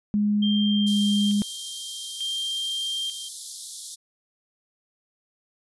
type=tone with pitch glide; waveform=sine; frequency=207.7 to 204.8 Hz; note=G#3 to G#3; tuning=0 to -24 cents; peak=-19 dBFS; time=0.14-1.42 s; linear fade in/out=0 ms; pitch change=-24 cents; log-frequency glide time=0.63-1.01 s
type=tone with tremolo; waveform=sine; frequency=3177 Hz; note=G7; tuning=23 cents sharp; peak=-26 dBFS; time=0.42-3.29 s; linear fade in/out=10 ms; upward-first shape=square; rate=0.56 Hz; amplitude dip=65%
type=high-pass noise; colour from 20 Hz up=white; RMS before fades=-35 dBFS; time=0.86-3.96 s; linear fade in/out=20 ms; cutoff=3400 Hz; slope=96 dB/octave
effects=resampled to 24000 Hz